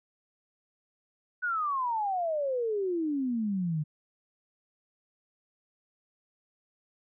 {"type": "exponential sweep", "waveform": "sine", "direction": "down", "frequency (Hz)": [1500, 146.83], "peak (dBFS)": -27, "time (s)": [1.42, 3.84], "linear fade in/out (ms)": 20, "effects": []}